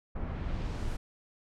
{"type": "noise with low-pass filter sweep", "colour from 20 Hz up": "brown", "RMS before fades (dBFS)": -34, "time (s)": [0.15, 0.97], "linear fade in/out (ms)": 10, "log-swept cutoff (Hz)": [1400, 12000], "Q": 0.87, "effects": []}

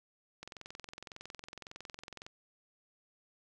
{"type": "click train", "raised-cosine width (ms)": 0.2, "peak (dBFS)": -28, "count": 41, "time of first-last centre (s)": [0.43, 2.265], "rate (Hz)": 21.8, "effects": []}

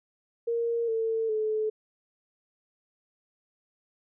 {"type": "tone with pitch steps", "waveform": "sine", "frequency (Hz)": [466.2, 449, 432.5], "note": ["A#4", "A4", "A4"], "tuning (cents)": [0, 35, -30], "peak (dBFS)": -25, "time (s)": [0.47, 1.7], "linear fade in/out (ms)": 10, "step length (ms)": 410, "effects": []}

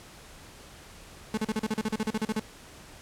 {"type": "tone bursts", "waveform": "35% pulse", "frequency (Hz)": 217, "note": "A3", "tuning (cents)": -24, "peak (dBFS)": -24, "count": 15, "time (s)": [1.34, 2.396], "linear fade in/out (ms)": 2, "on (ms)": 34, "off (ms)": 39, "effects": ["pink hiss -49 dBFS RMS until 3.01 s", "low-pass 11000 Hz 12 dB/octave"]}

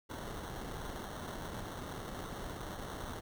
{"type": "noise with sample-and-hold", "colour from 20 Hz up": "pink", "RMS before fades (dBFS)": -43, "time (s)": [0.09, 3.21], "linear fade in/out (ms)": 20, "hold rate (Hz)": 2450, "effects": []}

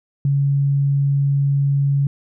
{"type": "tone", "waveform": "sine", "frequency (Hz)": 140, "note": "C#3", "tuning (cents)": 18, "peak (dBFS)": -14, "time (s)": [0.25, 2.07], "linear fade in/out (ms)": 2, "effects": []}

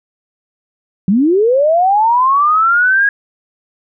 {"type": "linear sweep", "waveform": "sine", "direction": "up", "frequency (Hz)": [176.7, 1661.2], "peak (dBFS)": -8, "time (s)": [1.08, 3.09], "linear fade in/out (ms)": 2, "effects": []}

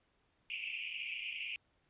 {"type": "band-pass noise", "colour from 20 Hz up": "white", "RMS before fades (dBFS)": -42, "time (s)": [0.5, 1.56], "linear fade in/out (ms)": 0, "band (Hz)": [2300, 2900], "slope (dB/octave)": 96, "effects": ["pink hiss -75 dBFS RMS until 1.89 s", "resampled to 8000 Hz"]}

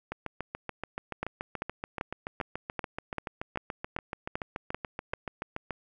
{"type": "two click trains", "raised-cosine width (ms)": 0.5, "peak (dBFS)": [-16, -19], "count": [11, 40], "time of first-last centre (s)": [[1.23, 5.136], [0.12, 5.707]], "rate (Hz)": [2.56, 6.98], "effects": []}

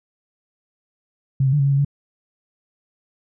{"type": "tone with pitch steps", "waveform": "sine", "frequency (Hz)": [135.2, 132.2, 147.4, 138.3, 139.7, 138.4, 141.9], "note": ["C#3", "C3", "D3", "C#3", "C#3", "C#3", "C#3"], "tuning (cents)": [-43, 18, 7, -4, 14, -2, 41], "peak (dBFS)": -14, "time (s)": [1.4, 1.848], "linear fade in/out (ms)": 5, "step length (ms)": 64, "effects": []}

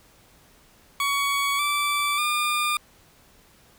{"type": "tone with pitch steps", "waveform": "20% pulse", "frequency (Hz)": [1123, 1163.3, 1205], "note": ["C#6", "D6", "D6"], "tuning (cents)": [22, -17, 44], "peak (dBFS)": -17, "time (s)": [1, 2.77], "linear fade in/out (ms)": 2, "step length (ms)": 590, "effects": ["pink hiss -56 dBFS RMS until 3.78 s"]}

